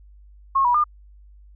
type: tone with pitch steps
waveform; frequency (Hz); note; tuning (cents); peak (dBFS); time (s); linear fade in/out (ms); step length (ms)
sine; 1085 / 971 / 1207; C#6 / B5 / D6; -37 / -30 / +47; -15; 0.55-0.841; 10; 97
effects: added 50 Hz sine -45 dBFS peak until 1.55 s